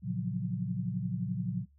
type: chord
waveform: sine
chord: Gb major seventh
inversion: first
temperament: just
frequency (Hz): 115.62 / 138.75 / 173.43 / 185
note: Bb2 / Db3 / F3 / Gb3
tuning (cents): -14 / +2 / -12 / 0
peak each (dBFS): -37 / -38 / -36 / -35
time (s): 0.02-1.66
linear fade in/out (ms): 50
effects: noise-tail reverb RT60 0.2 s tail -24 dB re dry + added 71 Hz sine -60 dBFS peak until 1.78 s